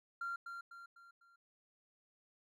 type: tone with echo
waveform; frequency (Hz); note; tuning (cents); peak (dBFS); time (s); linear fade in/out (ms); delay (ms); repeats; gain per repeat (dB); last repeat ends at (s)
triangle; 1383; F6; -17; -35; 0.21-0.36; 5; 250; 4; -7; 1.36
effects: tanh soft clip ceiling -35 dBFS